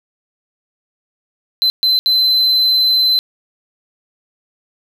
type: tone bursts at uneven times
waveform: triangle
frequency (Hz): 4058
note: B7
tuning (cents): +46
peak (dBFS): -9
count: 3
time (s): 1.62-1.7 / 1.83-1.99 / 2.06-3.19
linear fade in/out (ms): 0
effects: none